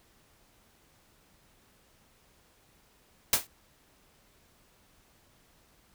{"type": "noise with exponential decay", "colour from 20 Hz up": "white", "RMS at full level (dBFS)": -19, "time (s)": [3.33, 3.47], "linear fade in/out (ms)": 2, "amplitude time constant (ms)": 30, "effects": ["pink hiss -64 dBFS RMS until 5.94 s"]}